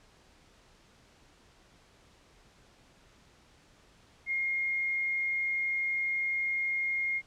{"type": "tone", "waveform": "sine", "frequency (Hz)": 2136, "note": "C7", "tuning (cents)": 35, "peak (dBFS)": -28, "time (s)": [4.26, 7.22], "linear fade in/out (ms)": 50, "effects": ["pink hiss -61 dBFS RMS until 7.26 s", "low-pass 7000 Hz 12 dB/octave"]}